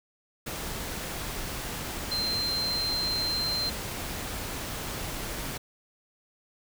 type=tone in noise; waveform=sine; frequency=4134 Hz; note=C8; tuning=22 cents flat; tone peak=-27 dBFS; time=2.11-3.7 s; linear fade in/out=10 ms; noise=pink; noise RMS=-35 dBFS; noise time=0.46-5.58 s; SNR=+5 dB; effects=none